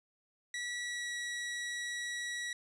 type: tone with pitch glide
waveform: sawtooth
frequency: 1940 to 1927.7 Hz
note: B6 to B6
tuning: -31 to -42 cents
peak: -33 dBFS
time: 0.54-2.53 s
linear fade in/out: 2 ms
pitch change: -11 cents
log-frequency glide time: 0.83-1.11 s
effects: resampled to 22050 Hz